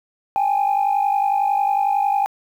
sine tone pair together, 797 / 848 Hz, G5 / G#5, +28 / +36 cents, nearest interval minor second, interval 108 cents, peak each -16 / -19 dBFS, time 0.36-2.26 s, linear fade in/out 0 ms, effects tanh soft clip ceiling -12 dBFS + 8-bit

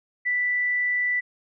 sine tone, 1975.5 Hz, B6, in tune, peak -21 dBFS, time 0.25-1.21 s, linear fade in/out 20 ms, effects none

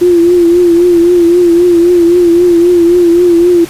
sine tone with vibrato, 346.9 Hz, F4, 12 cents flat, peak -3 dBFS, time 0.01-3.65 s, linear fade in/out 10 ms, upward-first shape triangle, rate 3.8 Hz, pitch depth 63 cents each way, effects pink hiss -28 dBFS RMS until 3.69 s + resampled to 32000 Hz

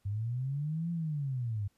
sine linear two-way sweep, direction up then down, 97 to 172.3 to 97 Hz, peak -31 dBFS, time 0.05-1.68 s, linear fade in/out 10 ms, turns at 0.91 s, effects pink hiss -74 dBFS RMS until 1.77 s + resampled to 32000 Hz

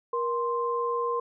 sine tone pair together, 473.6 / 1046.5 Hz, A#4 / C6, +27 / 0 cents, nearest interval octave + major second, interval 1373 cents, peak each -28 dBFS, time 0.13-1.2 s, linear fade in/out 5 ms, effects none

